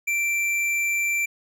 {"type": "tone with tanh clipping", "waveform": "sine", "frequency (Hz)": 2349, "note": "D7", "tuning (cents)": 0, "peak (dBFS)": -23, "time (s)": [0.07, 1.26], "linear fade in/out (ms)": 10, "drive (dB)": 13, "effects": []}